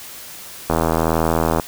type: click train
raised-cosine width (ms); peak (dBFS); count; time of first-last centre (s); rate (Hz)
1; -3; 74; 0.7-1.598; 81.3
effects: white hiss -36 dBFS RMS until 1.67 s